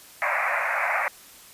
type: band-pass noise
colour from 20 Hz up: white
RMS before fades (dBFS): -25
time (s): 0.22-1.08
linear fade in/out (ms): 0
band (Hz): 560 to 2400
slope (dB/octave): 96
effects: white hiss -48 dBFS RMS until 1.53 s + resampled to 32000 Hz